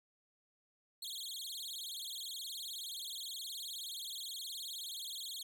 sawtooth tone with vibrato, 3729 Hz, A#7, in tune, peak -39 dBFS, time 1.02-5.43 s, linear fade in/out 5 ms, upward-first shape sine, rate 19 Hz, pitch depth 280 cents each way, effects none

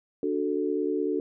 sine chord, D major, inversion none, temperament equal, 293.7 / 370 / 440 Hz, D4 / F#4 / A4, 0 / 0 / 0 cents, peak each -29 / -29 / -29 dBFS, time 0.23-1.2 s, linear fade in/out 2 ms, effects none

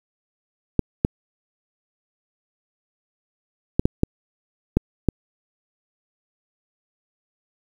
clicks, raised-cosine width 3 ms, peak -3 dBFS, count 7, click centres 0.793 / 1.049 / 3.795 / 3.855 / 4.034 / 4.77 / 5.087 s, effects 7-bit

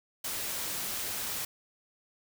white noise, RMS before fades -35 dBFS, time 0.24-1.45 s, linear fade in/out 5 ms, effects none

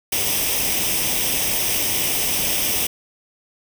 white noise with comb filter, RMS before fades -21 dBFS, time 0.12-2.87 s, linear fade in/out 5 ms, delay 0.35 ms, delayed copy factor +0.65, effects none

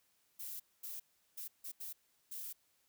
violet noise bursts at uneven times, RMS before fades -45 dBFS, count 6, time 0.39-0.6 / 0.83-1 / 1.37-1.48 / 1.64-1.72 / 1.8-1.93 / 2.31-2.53 s, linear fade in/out 10 ms, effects white hiss -75 dBFS RMS until 2.88 s

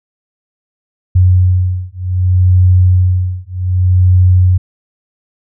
sine beating tone pair, 91 / 91.65 Hz, F#2 / F#2, -28 / -16 cents, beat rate 0.65 Hz, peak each -10 dBFS, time 1.15-4.58 s, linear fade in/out 10 ms, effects none

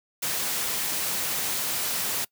white noise, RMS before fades -28 dBFS, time 0.22-2.25 s, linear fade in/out 10 ms, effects noise-tail reverb RT60 0.1 s tail -23 dB re dry + high-pass 100 Hz 12 dB/octave

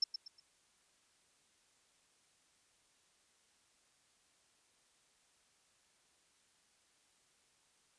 sine tone with echo, 5330 Hz, E8, 18 cents sharp, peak -27 dBFS, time 0.02-0.04 s, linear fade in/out 5 ms, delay 120 ms, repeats 3, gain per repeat -10 dB, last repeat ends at 0.4 s, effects white hiss -72 dBFS RMS until 7.98 s + resampled to 22050 Hz

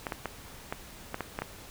clicks, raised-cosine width 0.5 ms, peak -17 dBFS, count 8, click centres 0.068 / 0.122 / 0.257 / 0.725 / 1.144 / 1.207 / 1.389 / 1.42 s, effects pink hiss -48 dBFS RMS until 1.7 s

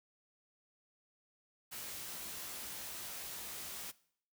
white noise with comb filter, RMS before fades -45 dBFS, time 1.71-3.92 s, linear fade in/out 20 ms, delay 18 ms, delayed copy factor +0.6, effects noise-tail reverb RT60 0.6 s tail -20 dB re dry

